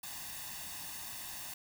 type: noise with comb filter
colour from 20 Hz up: white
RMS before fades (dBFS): -44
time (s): 0.03-1.54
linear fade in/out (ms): 5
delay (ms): 1.1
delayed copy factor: +0.7
effects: none